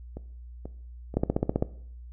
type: two click trains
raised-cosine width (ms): 2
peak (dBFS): -24 / -10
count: 4 / 8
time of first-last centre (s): 0.17-1.626 / 1.17-1.625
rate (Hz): 2.06 / 15.4
effects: noise-tail reverb RT60 0.6 s tail -18 dB re dry + added 60 Hz sine -41 dBFS peak until 2.12 s